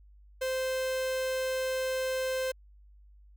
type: tone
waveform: 45% pulse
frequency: 520 Hz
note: C5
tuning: 11 cents flat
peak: -29 dBFS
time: 0.41-2.52 s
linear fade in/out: 10 ms
effects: added 50 Hz sine -53 dBFS peak until 3.36 s